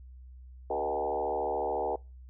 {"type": "tone with frequency modulation", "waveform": "sine", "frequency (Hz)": 622.3, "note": "D#5", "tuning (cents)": 0, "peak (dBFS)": -28, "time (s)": [0.7, 1.96], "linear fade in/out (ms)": 5, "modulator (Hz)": 73.9, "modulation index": 3.3, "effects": ["noise-tail reverb RT60 0.3 s tail -25 dB re dry", "added 63 Hz sine -46 dBFS peak until 2.29 s"]}